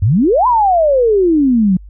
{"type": "exponential two-way sweep", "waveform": "sine", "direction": "up then down", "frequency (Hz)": [86.9, 1025, 177.7], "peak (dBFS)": -8, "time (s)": [0.02, 1.77], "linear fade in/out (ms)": 5, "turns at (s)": 0.47, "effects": ["added 50 Hz sine -32 dBFS peak until 1.89 s"]}